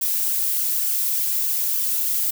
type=noise with flanger; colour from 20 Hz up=violet; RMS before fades=-22 dBFS; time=0.01-2.31 s; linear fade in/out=10 ms; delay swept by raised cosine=0.64 to 4.04 ms; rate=3.4 Hz; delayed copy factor=+0.65; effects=none